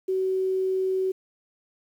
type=tone; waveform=sine; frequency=377.4 Hz; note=F#4; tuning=34 cents sharp; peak=-22 dBFS; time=0.08-1.12 s; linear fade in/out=10 ms; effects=9-bit